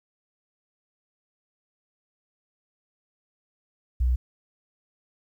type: tone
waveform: sine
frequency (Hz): 62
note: B1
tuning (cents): +7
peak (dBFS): -18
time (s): 4-4.16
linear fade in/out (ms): 10
effects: tanh soft clip ceiling -16 dBFS + 10-bit